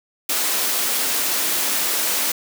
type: high-pass noise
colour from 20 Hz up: white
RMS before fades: -21 dBFS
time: 0.29-2.32 s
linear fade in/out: 5 ms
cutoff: 220 Hz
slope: 24 dB/octave
effects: none